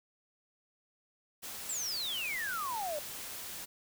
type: noise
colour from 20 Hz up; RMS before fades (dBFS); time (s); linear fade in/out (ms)
white; -43; 1.42-3.66; 20
type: exponential sweep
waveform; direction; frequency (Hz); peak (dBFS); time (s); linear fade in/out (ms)
sine; down; 7910 to 570; -34; 1.69-2.99; 2
effects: none